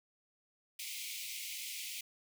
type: high-pass noise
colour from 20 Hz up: pink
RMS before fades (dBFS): -43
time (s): 0.79-2.01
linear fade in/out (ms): 5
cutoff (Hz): 2100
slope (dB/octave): 96
effects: none